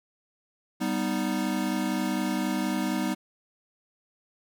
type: chord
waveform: square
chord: G augmented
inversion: none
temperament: equal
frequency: 196 / 246.9 / 311.1 Hz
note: G3 / B3 / D#4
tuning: 0 / 0 / 0 cents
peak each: -31 dBFS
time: 0.8-3.15 s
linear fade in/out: 20 ms
effects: none